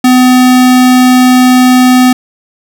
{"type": "tone", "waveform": "square", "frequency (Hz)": 252.7, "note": "B3", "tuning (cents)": 40, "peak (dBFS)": -3, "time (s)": [0.04, 2.13], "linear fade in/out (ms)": 5, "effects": []}